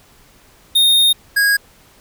square tone pair in turn, 3689 / 1643.3 Hz, A#7 / G#6, -19 / -19 cents, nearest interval octave + major second, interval 1400 cents, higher first, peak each -10 / -12 dBFS, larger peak first, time 0.75-1.13 / 1.36-1.57 s, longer first, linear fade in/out 10 ms, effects pink hiss -49 dBFS RMS until 2 s

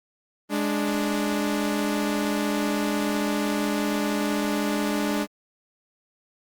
sawtooth tone pair together, 207.7 / 293.7 Hz, G#3 / D4, 0 / 0 cents, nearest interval tritone, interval 600 cents, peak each -22 dBFS, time 0.49-5.27 s, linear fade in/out 50 ms, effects Opus 32 kbps

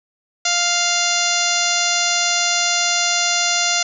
harmonic tone with a mistuned harmonic, 698.5 Hz, F5, in tune, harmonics 1 / 2 / 3 / 4 / 5 / 6 / 7 / 8 / 9 / 10, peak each -25 / -25 / -25 / -25 / -25 / -25 / -25 / -25 / -25 / -25 dBFS, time 0.45-3.83 s, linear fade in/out 5 ms, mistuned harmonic 8, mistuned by +35 cents, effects none

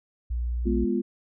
sine tone, 59.7 Hz, A#1, 42 cents sharp, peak -25 dBFS, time 0.3-0.85 s, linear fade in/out 10 ms
sine chord, F diminished, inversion first, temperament equal, 207.7 / 246.9 / 349.2 Hz, Ab3 / Cb4 / F4, 0 / 0 / 0 cents, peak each -27 dBFS, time 0.65-1.02 s, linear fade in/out 20 ms
effects none

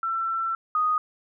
sine tone pair in turn, 1342 / 1243.6 Hz, E6 / D#6, +31 / -1 cents, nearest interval minor second, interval 132 cents, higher first, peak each -24 / -20 dBFS, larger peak second, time 0.03-0.55 / 0.75-0.98 s, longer first, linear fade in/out 2 ms, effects none

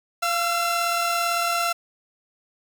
sawtooth tone pair together, 691.4 / 1345 Hz, F5 / E6, -18 / +34 cents, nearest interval octave, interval 1152 cents, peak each -21 / -20 dBFS, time 0.22-1.73 s, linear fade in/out 10 ms, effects none

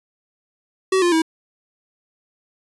square tone with pitch steps, 379.1 / 349.7 / 322.5 Hz, F#4 / F4 / E4, +42 / +2 / -38 cents, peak -15 dBFS, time 0.92-1.22 s, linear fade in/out 5 ms, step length 100 ms, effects resampled to 24000 Hz

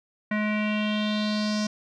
square tone with low-pass filter sweep, 211.5 Hz, G#3, 32 cents sharp, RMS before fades -26 dBFS, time 0.31-1.67 s, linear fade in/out 5 ms, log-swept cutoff 2000 to 5600 Hz, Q 4.4, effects none

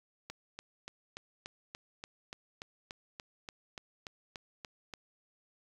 click train, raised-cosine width 0.2 ms, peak -25 dBFS, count 17, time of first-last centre 0.3-4.938 s, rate 3.45 Hz, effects 9-bit

